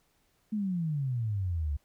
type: exponential sweep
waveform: sine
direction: down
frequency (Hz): 220 to 69.1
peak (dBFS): -28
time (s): 0.52-1.77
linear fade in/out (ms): 10
effects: pink hiss -71 dBFS RMS until 1.84 s